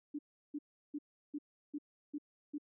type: tone bursts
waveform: sine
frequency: 293.7 Hz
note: D4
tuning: in tune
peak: -37 dBFS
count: 7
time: 0.14-2.583 s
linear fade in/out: 10 ms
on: 49 ms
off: 350 ms
effects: none